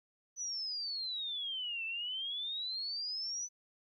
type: exponential two-way sweep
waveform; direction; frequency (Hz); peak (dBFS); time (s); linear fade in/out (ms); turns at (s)
sine; down then up; 6050 to 2637 to 6050; -36; 0.36-3.49; 50; 1.85
effects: 13-bit